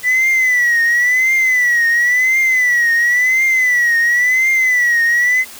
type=tone with vibrato; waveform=sine; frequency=1975.5 Hz; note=B6; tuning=in tune; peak=-8 dBFS; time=0.03-5.45 s; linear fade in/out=50 ms; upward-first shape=triangle; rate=0.95 Hz; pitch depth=120 cents each way; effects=tanh soft clip ceiling -9 dBFS + white hiss -35 dBFS RMS until 5.59 s